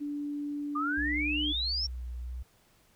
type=tone with pitch glide; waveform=sine; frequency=290.8 to 298.6 Hz; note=D4 to D4; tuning=-17 to +29 cents; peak=-32 dBFS; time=0-1.53 s; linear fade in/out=20 ms; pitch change=+46 cents; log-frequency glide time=0.8-1.2 s
type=exponential sweep; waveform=sine; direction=up; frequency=1180 to 5590 Hz; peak=-29 dBFS; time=0.75-1.87 s; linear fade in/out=10 ms
type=tone with vibrato; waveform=sine; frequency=61.74 Hz; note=B1; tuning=in tune; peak=-35 dBFS; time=0.97-2.43 s; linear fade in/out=10 ms; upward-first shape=sine; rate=1.5 Hz; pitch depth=27 cents each way
effects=pink hiss -65 dBFS RMS until 2.95 s